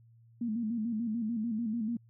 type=tone with vibrato; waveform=sine; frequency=225.5 Hz; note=A3; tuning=43 cents sharp; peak=-30 dBFS; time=0.41-1.97 s; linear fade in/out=5 ms; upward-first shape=square; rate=6.8 Hz; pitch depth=82 cents each way; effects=added 115 Hz sine -57 dBFS peak until 2.09 s